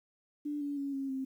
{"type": "tone with pitch steps", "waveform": "sine", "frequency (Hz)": [293.7, 286.3, 279.1, 272.1, 265.3], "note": ["D4", "D4", "C#4", "C#4", "C4"], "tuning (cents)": [0, -44, 12, -32, 24], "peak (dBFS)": -33, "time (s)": [0.45, 1.25], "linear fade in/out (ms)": 10, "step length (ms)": 160, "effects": ["11-bit"]}